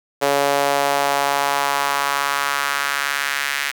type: tone with high-pass filter sweep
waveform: sawtooth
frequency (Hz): 141.1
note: C#3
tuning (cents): +31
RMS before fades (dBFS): -20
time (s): 0.21-3.72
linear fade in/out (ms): 20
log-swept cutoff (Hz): 530 to 1900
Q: 2
effects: 7-bit